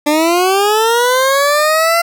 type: linear sweep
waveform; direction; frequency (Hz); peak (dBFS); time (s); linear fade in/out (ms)
20% pulse; up; 291.5 to 686; -5; 0.06-2.02; 10
effects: none